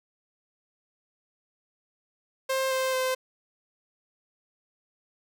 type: tone with pitch steps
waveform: sawtooth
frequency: 529 / 522.9 / 516.9 Hz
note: C5 / C5 / C5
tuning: +19 / -1 / -21 cents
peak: -21 dBFS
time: 2.49-3.15 s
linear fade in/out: 10 ms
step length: 220 ms
effects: none